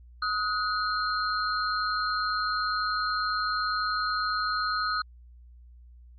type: tone cluster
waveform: sine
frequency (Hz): 1264 / 1466 / 4187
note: D#6 / F#6 / C8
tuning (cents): +27 / -16 / 0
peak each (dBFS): -28 / -31 / -33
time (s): 0.22-5.02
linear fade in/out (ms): 5
effects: added 60 Hz sine -48 dBFS peak until 6.18 s + Opus 48 kbps